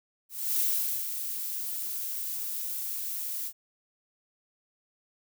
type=noise with ADSR envelope; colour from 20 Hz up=violet; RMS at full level=-26 dBFS; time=0.29-3.53 s; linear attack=310 ms; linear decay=460 ms; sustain=-8 dB; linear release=67 ms; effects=none